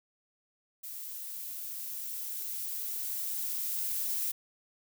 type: noise with level ramp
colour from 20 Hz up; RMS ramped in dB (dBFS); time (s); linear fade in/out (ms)
violet; -42 to -32; 0.83-4.32; 10
effects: none